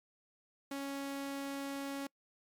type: tone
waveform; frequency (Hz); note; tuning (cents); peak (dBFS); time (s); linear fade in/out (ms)
sawtooth; 277.2; C#4; 0; -34; 0.71-2.07; 5
effects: noise-tail reverb RT60 0.1 s tail -25 dB re dry + MP3 96 kbps